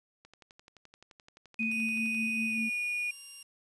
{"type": "click train", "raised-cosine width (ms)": 0.2, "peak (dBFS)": -36, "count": 23, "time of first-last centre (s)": [0.25, 2.147], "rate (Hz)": 11.6}
{"type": "tone with tremolo", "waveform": "sine", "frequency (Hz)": 224.1, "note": "A3", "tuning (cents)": 32, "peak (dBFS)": -31, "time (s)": [1.59, 2.7], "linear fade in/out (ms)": 20, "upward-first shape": "sine", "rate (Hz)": 5.1, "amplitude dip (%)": 45}
{"type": "tone with pitch glide", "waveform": "sine", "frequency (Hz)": [2489, 2448], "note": ["D#7", "D#7"], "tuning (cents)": [0, -29], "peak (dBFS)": -30, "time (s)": [1.59, 3.11], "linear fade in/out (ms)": 5, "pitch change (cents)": -29, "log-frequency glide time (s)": [2.47, 2.62]}
{"type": "tone", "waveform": "5% pulse", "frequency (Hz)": 2790, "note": "F7", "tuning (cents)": -2, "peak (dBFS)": -35, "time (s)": [1.71, 3.43], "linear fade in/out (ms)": 5}
{"effects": ["resampled to 24000 Hz", "10-bit"]}